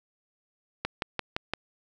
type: click train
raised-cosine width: 0.3 ms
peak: -12 dBFS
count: 5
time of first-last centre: 0.85-1.536 s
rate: 5.83 Hz
effects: none